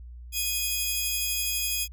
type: tone pair together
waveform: 10% pulse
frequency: 2487 / 3320 Hz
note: D#7 / G#7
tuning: -1 / -1 cents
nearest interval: perfect fourth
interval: 500 cents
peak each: -20 / -21 dBFS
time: 0.32-1.88 s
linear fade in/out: 50 ms
effects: added 60 Hz sine -40 dBFS peak until 1.92 s